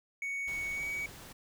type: tone with pitch glide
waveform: triangle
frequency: 2228 to 2260 Hz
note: C#7 to C#7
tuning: +8 to +33 cents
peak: -32 dBFS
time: 0.22-1.06 s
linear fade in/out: 2 ms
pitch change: +25 cents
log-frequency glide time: 0.73-0.86 s
type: noise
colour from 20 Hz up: pink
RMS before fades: -49 dBFS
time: 0.47-1.33 s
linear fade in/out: 10 ms
effects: none